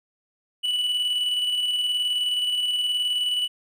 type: tone with tremolo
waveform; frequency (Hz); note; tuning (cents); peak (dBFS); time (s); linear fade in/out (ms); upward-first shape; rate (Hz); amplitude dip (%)
triangle; 2960; F#7; 0; -19; 0.63-3.48; 20; square; 19; 30
effects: none